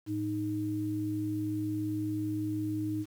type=tone pair together; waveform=sine; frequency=109.3 / 310 Hz; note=A2 / D#4; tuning=-11 / -6 cents; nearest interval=octave + tritone; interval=1805 cents; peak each=-36 / -31 dBFS; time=0.06-3.06 s; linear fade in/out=50 ms; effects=9-bit